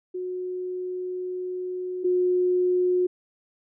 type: tone pair in turn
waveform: sine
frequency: 365.1 / 362 Hz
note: F#4 / F#4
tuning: -23 / -38 cents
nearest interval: unison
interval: 15 cents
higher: first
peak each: -28 / -19 dBFS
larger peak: second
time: 0.14-2.04 / 2.04-3.07 s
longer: first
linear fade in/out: 10 ms
effects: none